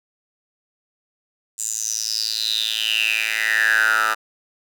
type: tone with high-pass filter sweep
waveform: 10% pulse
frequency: 110 Hz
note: A2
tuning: in tune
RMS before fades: -21 dBFS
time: 1.58-4.15 s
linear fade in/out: 20 ms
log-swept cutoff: 7600 to 1200 Hz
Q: 8.6
effects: none